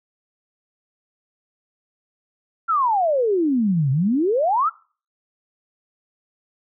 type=exponential two-way sweep; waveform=sine; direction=down then up; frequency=1396.9 to 128.2 to 1396.9 Hz; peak=-16 dBFS; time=2.68-4.7 s; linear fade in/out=20 ms; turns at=3.91 s; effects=noise-tail reverb RT60 0.4 s tail -22 dB re dry